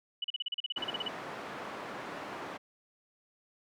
sine tone bursts, 2960 Hz, F#7, in tune, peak -31 dBFS, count 15, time 0.22-1.083 s, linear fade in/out 5 ms, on 23 ms, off 37 ms
white band-pass noise, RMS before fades -42 dBFS, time 0.76-2.58 s, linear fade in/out 20 ms, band 180 to 1300 Hz, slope 12 dB/octave
effects none

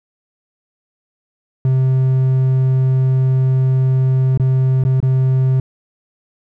triangle tone with dropouts, 130.81 Hz, C3, in tune, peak -9 dBFS, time 1.65-5.6 s, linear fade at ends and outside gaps 2 ms, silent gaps 4.375-4.397 / 4.838-4.85 / 5.003-5.027 s, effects none

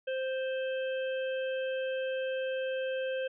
harmonic tone, 523.3 Hz, C5, in tune, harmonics 1 / 3 / 5 / 6, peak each -31 / -41 / -45 / -47 dBFS, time 0.07-3.28 s, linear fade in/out 10 ms, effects none

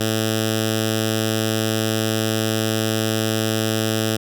5% pulse tone with notch filter, 110 Hz, A2, in tune, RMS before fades -21 dBFS, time 0-4.17 s, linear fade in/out 10 ms, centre 980 Hz, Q 0.64, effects none

